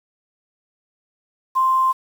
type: tone with quantisation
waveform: sine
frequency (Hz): 1046.5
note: C6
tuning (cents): 0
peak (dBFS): -14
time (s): 1.55-1.93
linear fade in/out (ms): 20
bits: 7
effects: none